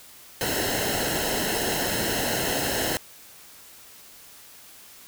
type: noise with comb filter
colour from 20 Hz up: pink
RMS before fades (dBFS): -26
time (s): 0.41-2.97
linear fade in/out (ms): 0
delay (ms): 0.85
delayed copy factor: -0.75
effects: white hiss -48 dBFS RMS until 5.07 s